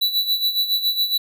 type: tone with tremolo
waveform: square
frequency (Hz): 3951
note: B7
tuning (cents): 0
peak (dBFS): -16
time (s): 0.01-1.18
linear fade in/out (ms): 10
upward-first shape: sine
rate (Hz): 7.2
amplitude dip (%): 70
effects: none